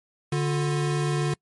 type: tone pair together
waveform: square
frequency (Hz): 146.24 / 357.6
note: D3 / F4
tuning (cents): -7 / +41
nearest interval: octave + minor third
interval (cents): 1548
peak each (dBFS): -24 / -30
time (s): 0.32-1.34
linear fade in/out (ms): 5
effects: noise-tail reverb RT60 0.1 s tail -26 dB re dry + MP3 48 kbps

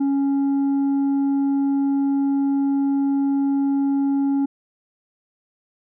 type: tone with tanh clipping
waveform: sine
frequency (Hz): 277.2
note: C#4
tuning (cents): 0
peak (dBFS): -18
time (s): 0-4.46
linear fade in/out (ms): 10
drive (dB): 4
effects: none

